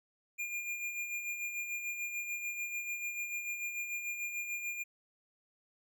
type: tone with tremolo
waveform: square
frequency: 2411 Hz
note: D7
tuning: 45 cents sharp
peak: -35 dBFS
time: 0.38-4.84 s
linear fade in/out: 20 ms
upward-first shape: sine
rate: 6.8 Hz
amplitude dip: 50%
effects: none